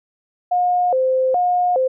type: tone with vibrato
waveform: sine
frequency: 610 Hz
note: D#5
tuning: 34 cents flat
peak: -14 dBFS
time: 0.51-1.88 s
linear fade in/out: 10 ms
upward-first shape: square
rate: 1.2 Hz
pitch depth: 280 cents each way
effects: none